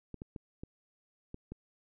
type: clicks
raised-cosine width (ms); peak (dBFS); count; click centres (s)
3; -29; 6; 0.143 / 0.219 / 0.362 / 0.635 / 1.344 / 1.52
effects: none